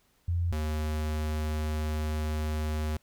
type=tone pair in turn; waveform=sine / square; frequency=86.3 / 76.88 Hz; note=F2 / D#2; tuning=-20 / -20 cents; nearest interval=major second; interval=200 cents; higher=first; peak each=-25 / -29 dBFS; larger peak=first; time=0.28-0.52 / 0.52-2.97 s; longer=second; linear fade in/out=5 ms; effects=pink hiss -68 dBFS RMS until 3.02 s